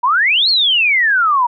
sine exponential two-way sweep, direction up then down, 932.3 to 4435 to 932.3 Hz, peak -10 dBFS, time 0.03-1.47 s, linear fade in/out 10 ms, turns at 0.49 s, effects none

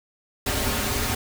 pink noise with comb filter, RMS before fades -25 dBFS, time 0.46-1.15 s, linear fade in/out 5 ms, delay 6 ms, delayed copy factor -0.9, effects none

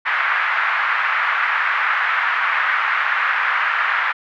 pink band-pass noise, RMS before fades -19 dBFS, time 0.05-4.13 s, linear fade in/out 20 ms, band 1200 to 2000 Hz, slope 24 dB/octave, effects none

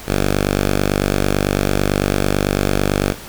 5% pulse tone, 49 Hz, G1, in tune, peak -4 dBFS, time 0.06-3.15 s, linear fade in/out 50 ms, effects pink hiss -35 dBFS RMS until 3.28 s

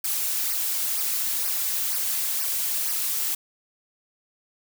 blue noise with flanger, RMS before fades -26 dBFS, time 0.04-3.35 s, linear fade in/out 5 ms, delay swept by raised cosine 0.27 to 5.07 ms, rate 2.1 Hz, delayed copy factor -0.8, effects none

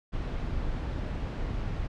brown noise, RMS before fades -32 dBFS, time 0.12-1.88 s, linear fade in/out 20 ms, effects low-pass 4000 Hz 12 dB/octave

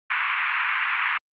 white band-pass noise, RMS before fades -24 dBFS, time 0.1-1.18 s, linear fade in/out 5 ms, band 1000 to 2600 Hz, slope 48 dB/octave, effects Opus 32 kbps

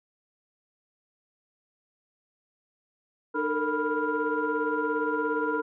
sine tone cluster, 302.7 / 446.4 / 463.6 / 984 / 1401 Hz, D#4 / A4 / A#4 / B5 / F6, -48 / +25 / -10 / -7 / +5 cents, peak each -31 dBFS, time 3.34-5.62 s, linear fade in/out 20 ms, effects tanh soft clip ceiling -15 dBFS

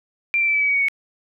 sine tone with pitch steps, 2367 / 2345 / 2324 / 2302 / 2281 / 2260 / 2239 / 2219 Hz, D7 / D7 / D7 / D7 / C#7 / C#7 / C#7 / C#7, +13 / -3 / -19 / -35 / +49 / +33 / +17 / +1 cents, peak -16 dBFS, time 0.34-0.884 s, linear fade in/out 0 ms, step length 68 ms, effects none

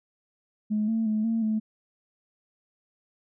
sine tone with pitch steps, 212.5 / 224.3 / 215.3 / 226.7 / 217.4 Hz, G#3 / A3 / A3 / A#3 / A3, +40 / +34 / -37 / -48 / -21 cents, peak -22 dBFS, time 0.7-1.6 s, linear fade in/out 20 ms, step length 180 ms, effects tanh soft clip ceiling -18 dBFS

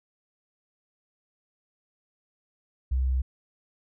sine tone, 64.6 Hz, C2, 21 cents flat, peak -22 dBFS, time 2.91-3.22 s, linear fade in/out 10 ms, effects none

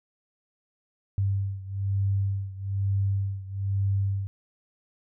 sine beating tone pair, 98 / 99.1 Hz, G2 / G2, 0 / +19 cents, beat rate 1.1 Hz, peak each -26 / -29 dBFS, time 1.18-4.27 s, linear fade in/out 0 ms, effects none

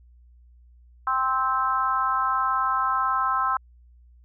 harmonic tone, 261.6 Hz, C4, in tune, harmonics 3 / 4 / 5 / 6, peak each -31 / -24 / -24 / -35 dBFS, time 1.07-3.57 s, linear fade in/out 2 ms, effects added 60 Hz sine -50 dBFS peak until 4.24 s

